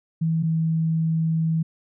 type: tone pair in turn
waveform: sine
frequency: 162.4 / 161.72 Hz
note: E3 / E3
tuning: -26 / -33 cents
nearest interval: unison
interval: 7 cents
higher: first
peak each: -19 dBFS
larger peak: neither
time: 0.21-0.43 / 0.43-1.63 s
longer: second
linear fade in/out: 10 ms
effects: none